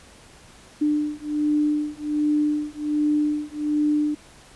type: beating tone pair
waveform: sine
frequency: 298 / 299.3 Hz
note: D4 / D4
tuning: +25 / +33 cents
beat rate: 1.3 Hz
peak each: -23 dBFS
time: 0.81-4.15 s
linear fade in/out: 10 ms
effects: pink hiss -49 dBFS RMS until 4.55 s + resampled to 24000 Hz